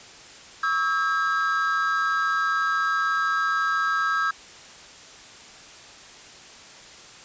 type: tone cluster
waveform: triangle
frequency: 1124 / 1298 / 1614 Hz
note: C#6 / E6 / G#6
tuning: +24 / -27 / -50 cents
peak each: -29 / -22 / -23 dBFS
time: 0.63-4.31 s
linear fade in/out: 5 ms
effects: white hiss -45 dBFS RMS until 7.24 s + resampled to 16000 Hz